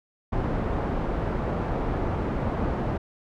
pink low-pass noise, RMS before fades -27 dBFS, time 0.32-2.98 s, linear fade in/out 10 ms, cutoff 940 Hz, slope 12 dB/octave, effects none

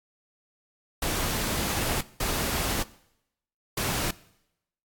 pink noise bursts at uneven times, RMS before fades -28 dBFS, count 3, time 1.02-2.01 / 2.2-2.83 / 3.77-4.11 s, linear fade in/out 5 ms, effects noise-tail reverb RT60 0.8 s tail -20 dB re dry + AAC 64 kbps

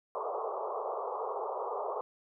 pink band-pass noise, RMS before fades -36 dBFS, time 0.15-2.01 s, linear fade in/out 0 ms, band 400 to 1200 Hz, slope 96 dB/octave, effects none

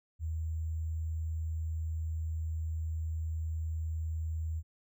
sine tone with sample-and-hold, 80.1 Hz, E2, 49 cents flat, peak -32 dBFS, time 0.19-4.63 s, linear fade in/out 50 ms, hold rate 7350 Hz, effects none

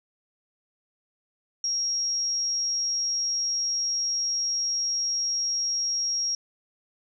sine tone, 5600 Hz, F8, 4 cents sharp, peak -24 dBFS, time 1.64-6.35 s, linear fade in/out 2 ms, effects none

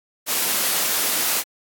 white high-pass noise, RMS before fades -21 dBFS, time 0.26-1.44 s, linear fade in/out 50 ms, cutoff 220 Hz, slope 12 dB/octave, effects AAC 64 kbps

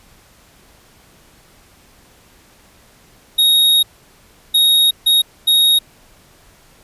square tone bursts at uneven times, 3755 Hz, A#7, 12 cents sharp, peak -10 dBFS, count 4, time 3.38-3.83 / 4.54-4.91 / 5.06-5.22 / 5.47-5.79 s, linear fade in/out 10 ms, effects pink hiss -49 dBFS RMS until 6.83 s + resampled to 32000 Hz

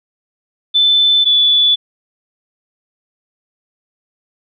sine tone pair in turn, 3520 / 3458 Hz, A7 / A7, 0 / -31 cents, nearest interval unison, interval 31 cents, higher first, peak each -8 dBFS, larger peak neither, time 0.74-1.25 / 1.25-1.76 s, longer neither, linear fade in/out 20 ms, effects none

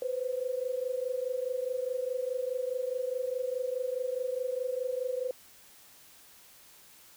sine tone pair together, 498.5 / 523.3 Hz, B4 / C5, +16 / 0 cents, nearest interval minor second, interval 84 cents, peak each -32 / -34 dBFS, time 0.02-5.31 s, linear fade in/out 2 ms, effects white hiss -56 dBFS RMS until 7.16 s

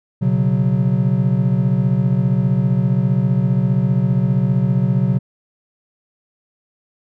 triangle chord, B suspended second, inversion none, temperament equal, 123.47 / 138.59 / 185 Hz, B2 / C#3 / F#3, 0 / 0 / 0 cents, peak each -16 dBFS, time 0.21-5.19 s, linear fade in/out 20 ms, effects none

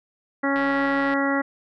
harmonic tone, 277.2 Hz, C#4, in tune, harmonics 1 / 2 / 3 / 4 / 5 / 6 / 7, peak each -23 / -27 / -30 / -31 / -29 / -33 / -28 dBFS, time 0.43-1.42 s, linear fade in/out 10 ms
click train, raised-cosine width 0.3 ms, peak -20 dBFS, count 83, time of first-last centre 0.56-1.137 s, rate 142 Hz
effects none

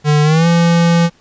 square tone with pitch glide, 149.4 to 169.64 Hz, D3 to E3, +30 to +50 cents, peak -9 dBFS, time 0.04-1.1 s, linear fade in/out 50 ms, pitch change +220 cents, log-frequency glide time 0.23-0.47 s, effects pink hiss -51 dBFS RMS until 1.2 s + resampled to 16000 Hz

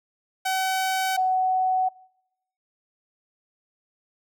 sawtooth / sine tone pair in turn, 758 / 747.1 Hz, F#5 / F#5, +42 / +17 cents, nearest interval unison, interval 25 cents, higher first, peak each -19 dBFS, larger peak neither, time 0.45-1.17 / 1.17-1.89 s, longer neither, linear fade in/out 10 ms, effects noise-tail reverb RT60 0.8 s tail -25 dB re dry

